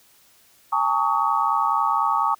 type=tone cluster; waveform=sine; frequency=812 / 896 / 1128 / 1258 Hz; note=G#5 / A5 / C#6 / D#6; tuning=-39 / +31 / +30 / +19 cents; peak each=-26 / -23 / -22 / -25 dBFS; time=0.72-2.35 s; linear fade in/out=10 ms; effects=white hiss -56 dBFS RMS until 2.39 s